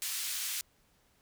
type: band-pass noise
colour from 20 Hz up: white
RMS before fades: -36 dBFS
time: 0.02-0.61 s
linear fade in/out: 0 ms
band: 2100 to 13000 Hz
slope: 12 dB/octave
effects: pink hiss -69 dBFS RMS until 1.21 s